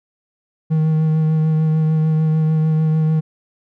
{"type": "tone with vibrato", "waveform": "triangle", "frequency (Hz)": 157.3, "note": "D#3", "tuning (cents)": 19, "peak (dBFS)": -11, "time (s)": [0.7, 3.21], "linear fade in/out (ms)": 20, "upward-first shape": "triangle", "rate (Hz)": 6.7, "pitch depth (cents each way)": 20, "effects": []}